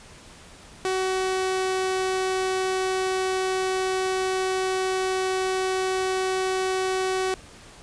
sawtooth tone, 376.1 Hz, F#4, 28 cents sharp, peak -19 dBFS, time 0.85-7.34 s, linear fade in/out 0 ms, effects pink hiss -47 dBFS RMS until 7.82 s + resampled to 22050 Hz

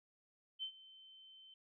sine tone with ADSR envelope, 3084 Hz, G7, 29 cents flat, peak -38 dBFS, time 0.59-1.54 s, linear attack 38 ms, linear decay 83 ms, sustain -19 dB, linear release 3 ms, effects none

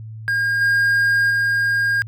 triangle tone with level steps, 1618 Hz, G#6, 46 cents flat, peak -15 / -12 / -14 dBFS, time 0.28-2.02 s, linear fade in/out 0 ms, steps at 0.61 / 1.3 s, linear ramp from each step 5 ms, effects added 110 Hz sine -31 dBFS peak until 2.07 s

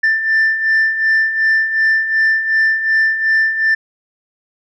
sine beating tone pair, 1775 / 1777.7 Hz, A6 / A6, +15 / +17 cents, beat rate 2.7 Hz, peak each -17 / -11 dBFS, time 0.03-3.75 s, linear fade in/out 10 ms, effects tanh soft clip ceiling -8 dBFS

